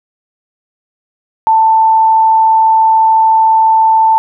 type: tone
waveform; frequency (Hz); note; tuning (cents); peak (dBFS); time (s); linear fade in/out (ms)
sine; 887; A5; +14; -5; 1.47-4.18; 0
effects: none